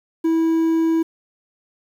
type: tone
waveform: triangle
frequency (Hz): 326.3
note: E4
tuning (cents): -18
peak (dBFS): -13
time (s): 0.24-1.03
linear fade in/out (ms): 10
effects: 8-bit